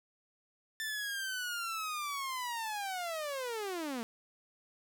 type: linear sweep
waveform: sawtooth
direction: down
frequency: 1778 to 219.9 Hz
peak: -32 dBFS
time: 0.8-4.03 s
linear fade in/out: 0 ms
effects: none